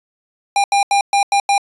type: tone bursts at uneven times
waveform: square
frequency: 802 Hz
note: G5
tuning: 39 cents sharp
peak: -12 dBFS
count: 6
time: 0.56-0.64 / 0.72-0.83 / 0.91-1.01 / 1.13-1.23 / 1.32-1.4 / 1.49-1.58 s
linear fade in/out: 2 ms
effects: resampled to 24000 Hz